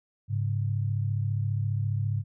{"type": "tone pair together", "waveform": "sine", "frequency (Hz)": [103.83, 138.59], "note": ["G#2", "C#3"], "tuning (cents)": [0, 0], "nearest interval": "perfect fourth", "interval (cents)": 500, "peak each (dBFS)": [-26, -31], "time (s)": [0.28, 2.24], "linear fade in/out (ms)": 50, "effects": []}